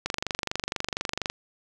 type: click train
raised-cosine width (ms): 0.2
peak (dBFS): -10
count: 31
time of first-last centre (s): 0.06-1.3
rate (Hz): 24.2
effects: none